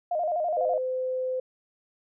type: tone with vibrato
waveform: sine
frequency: 660 Hz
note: E5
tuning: 2 cents sharp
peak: -24 dBFS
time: 0.11-0.78 s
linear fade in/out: 5 ms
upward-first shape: square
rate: 12 Hz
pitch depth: 110 cents each way
type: tone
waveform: sine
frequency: 513 Hz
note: C5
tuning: 34 cents flat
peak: -26 dBFS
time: 0.57-1.4 s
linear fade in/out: 5 ms
effects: none